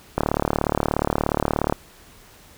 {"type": "click train", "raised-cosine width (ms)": 1, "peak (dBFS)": -5, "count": 58, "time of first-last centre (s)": [0.18, 1.725], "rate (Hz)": 36.9, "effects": ["pink hiss -49 dBFS RMS until 2.57 s"]}